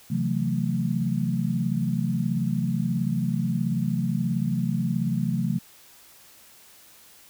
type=chord; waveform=sine; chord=F# half-diminished seventh; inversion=second; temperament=just; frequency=133.2 / 166.5 / 185 / 222 Hz; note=C3 / E3 / F#3 / A3; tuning=+31 / +18 / 0 / +16 cents; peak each=-28 dBFS; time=0.1-5.59 s; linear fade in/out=10 ms; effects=white hiss -52 dBFS RMS until 7.29 s